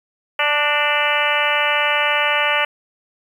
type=harmonic tone with a mistuned harmonic; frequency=293.7 Hz; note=D4; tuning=in tune; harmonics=2 / 3 / 4 / 5 / 6 / 7 / 8 / 9 / 10; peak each=-24 / -24 / -24 / -24 / -24 / -24 / -24 / -24 / -24 dBFS; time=0.39-2.65 s; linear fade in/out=5 ms; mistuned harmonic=6; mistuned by=+31 cents; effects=8-bit